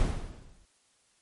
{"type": "noise with exponential decay", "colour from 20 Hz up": "brown", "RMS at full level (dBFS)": -23, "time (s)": [0, 0.65], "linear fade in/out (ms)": 0, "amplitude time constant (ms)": 140, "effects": ["white hiss -68 dBFS RMS until 1.21 s", "MP3 48 kbps"]}